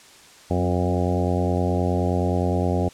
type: harmonic tone with a mistuned harmonic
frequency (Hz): 89.6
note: F2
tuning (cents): +45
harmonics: 1 / 2 / 3 / 4 / 5 / 6 / 7 / 8 / 9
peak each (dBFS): -23 / -26 / -28 / -29 / -30 / -31 / -31 / -32 / -33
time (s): 0.5-2.89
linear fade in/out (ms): 10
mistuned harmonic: 3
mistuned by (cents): -24
effects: white hiss -48 dBFS RMS until 2.93 s + low-pass 8000 Hz 12 dB/octave